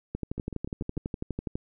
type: two click trains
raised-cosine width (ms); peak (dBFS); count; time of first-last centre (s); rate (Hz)
3; -23 / -18; 5 / 18; 0.38-0.97 / 0.15-1.555; 6.78 / 12.1
effects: none